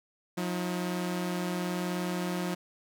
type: tone pair together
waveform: sawtooth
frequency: 179.3 / 319.5 Hz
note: F3 / D#4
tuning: +46 / +46 cents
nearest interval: minor seventh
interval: 1000 cents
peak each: -27 / -33 dBFS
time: 0.37-2.55 s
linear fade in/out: 10 ms
effects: none